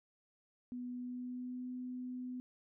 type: tone with pitch glide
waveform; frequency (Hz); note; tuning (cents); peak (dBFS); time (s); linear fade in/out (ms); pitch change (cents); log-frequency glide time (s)
sine; 246.9 to 251.2; B3 to B3; 0 to +30; -40; 0.72-2.4; 0; +30; 0.91-1.68
effects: none